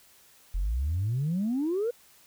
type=exponential sweep; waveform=sine; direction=up; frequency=41.2 to 493.9 Hz; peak=-24 dBFS; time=0.54-1.91 s; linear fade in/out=10 ms; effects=tanh soft clip ceiling -22 dBFS + white hiss -58 dBFS RMS until 2.26 s